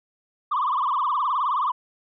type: tone with vibrato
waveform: sine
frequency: 1092 Hz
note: C#6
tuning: 26 cents flat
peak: -19 dBFS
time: 0.51-1.72 s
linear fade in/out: 10 ms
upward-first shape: triangle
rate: 19 Hz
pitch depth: 230 cents each way
effects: tanh soft clip ceiling -17 dBFS